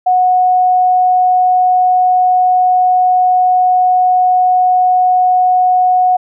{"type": "tone", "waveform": "sine", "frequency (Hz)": 733, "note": "F#5", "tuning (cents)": -16, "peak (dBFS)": -7, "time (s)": [0.06, 6.17], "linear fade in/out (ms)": 10, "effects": []}